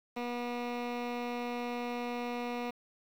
15% pulse tone with low-pass filter, 241.9 Hz, B3, 36 cents flat, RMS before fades -37 dBFS, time 0.16-2.71 s, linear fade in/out 10 ms, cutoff 3400 Hz, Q 1, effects 9-bit

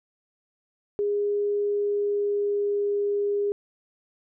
sine tone with pitch glide, 410 to 407.4 Hz, G#4 to G#4, -22 to -33 cents, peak -22 dBFS, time 0.99-3.52 s, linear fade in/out 0 ms, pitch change -11 cents, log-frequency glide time 1.58-2.93 s, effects none

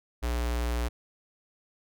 square tone with notch filter, 59.6 Hz, A#1, 39 cents sharp, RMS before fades -29 dBFS, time 0.22-0.89 s, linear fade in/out 20 ms, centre 130 Hz, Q 0.58, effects none

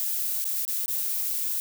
violet noise with dropouts, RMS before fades -28 dBFS, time 0-1.6 s, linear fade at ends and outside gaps 0 ms, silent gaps 0.443-0.453 / 0.651-0.679 / 0.859-0.881 s, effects none

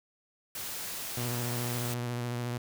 white noise, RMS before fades -38 dBFS, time 0.55-1.94 s, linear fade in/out 2 ms
sawtooth tone with vibrato, 121 Hz, B2, 35 cents flat, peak -28 dBFS, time 1.17-2.58 s, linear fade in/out 5 ms, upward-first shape triangle, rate 14 Hz, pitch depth 32 cents each way
effects none

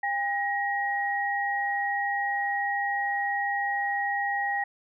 sine tone pair together, 805.6 / 1893 Hz, G5 / A#6, +47 / +26 cents, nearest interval octave + minor third, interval 1479 cents, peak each -28 dBFS, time 0.03-4.64 s, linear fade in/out 5 ms, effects none

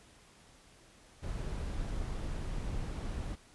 brown noise, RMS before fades -37 dBFS, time 1.22-3.36 s, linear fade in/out 20 ms, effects pink hiss -60 dBFS RMS until 3.54 s + resampled to 24000 Hz

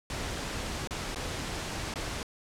pink noise with dropouts, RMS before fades -35 dBFS, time 0.1-2.23 s, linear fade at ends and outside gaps 1 ms, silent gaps 0.874-0.908 / 1.147-1.159 / 1.939-1.957 s, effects low-pass 8000 Hz 12 dB/octave

